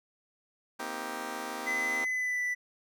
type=chord; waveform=10% pulse; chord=C minor seventh; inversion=third; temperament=just; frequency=235.5 / 261.6 / 314 / 392.4 Hz; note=Bb3 / C4 / Eb4 / G4; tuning=+18 / 0 / +16 / +2 cents; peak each=-34 dBFS; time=0.79-2.05 s; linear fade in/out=10 ms
type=tone with pitch glide; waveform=triangle; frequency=2023 to 1979.1 Hz; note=B6 to B6; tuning=+41 to +3 cents; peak=-27 dBFS; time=1.66-2.55 s; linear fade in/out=20 ms; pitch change=-38 cents; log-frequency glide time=2.06-2.42 s
effects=none